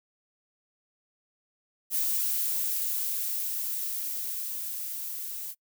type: noise with level ramp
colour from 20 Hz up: violet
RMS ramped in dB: -27 to -37 dBFS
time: 1.9-5.55 s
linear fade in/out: 50 ms
effects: noise-tail reverb RT60 0.1 s tail -25 dB re dry